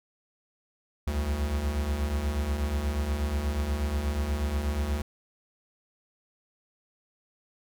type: beating tone pair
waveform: square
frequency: 65.41 / 73.71 Hz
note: C2 / D2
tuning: 0 / +7 cents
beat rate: 8.3 Hz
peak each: -34 / -28 dBFS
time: 1.07-5.02 s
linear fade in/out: 5 ms
effects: none